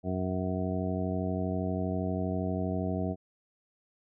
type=harmonic tone; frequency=92.5 Hz; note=F#2; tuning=in tune; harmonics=1 / 2 / 3 / 4 / 5 / 7 / 8; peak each=-34 / -33 / -36 / -39 / -40 / -37 / -43 dBFS; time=0.03-3.16 s; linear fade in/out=50 ms; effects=none